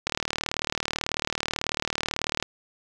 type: click train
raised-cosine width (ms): 0.2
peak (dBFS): -8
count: 91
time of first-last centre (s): 0.07-2.426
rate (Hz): 38.2
effects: none